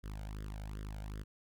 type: tone with flanger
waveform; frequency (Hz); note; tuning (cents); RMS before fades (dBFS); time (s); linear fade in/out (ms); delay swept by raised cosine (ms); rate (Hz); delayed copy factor
sawtooth; 51.91; G#1; 0; -43; 0.03-1.24; 20; 0.59 to 1.36; 2.6; +0.9
effects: none